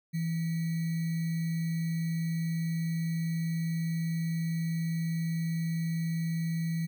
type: tone with sample-and-hold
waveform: sine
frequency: 164.81 Hz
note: E3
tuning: in tune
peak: -28 dBFS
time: 0.13-6.87 s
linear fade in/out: 20 ms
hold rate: 2100 Hz
effects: none